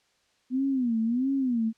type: tone with vibrato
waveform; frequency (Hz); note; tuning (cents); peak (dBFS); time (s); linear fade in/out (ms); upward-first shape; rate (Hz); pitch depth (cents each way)
sine; 247.1; B3; +1; -23; 0.5-1.73; 50; sine; 1.5; 180
effects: white hiss -68 dBFS RMS until 1.77 s + low-pass 6000 Hz 12 dB/octave